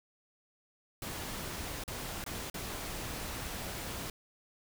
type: noise with dropouts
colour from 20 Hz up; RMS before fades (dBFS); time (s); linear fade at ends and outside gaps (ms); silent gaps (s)
pink; -40; 1.02-4.1; 2; 1.838-1.878 / 2.241-2.263 / 2.5-2.542
effects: none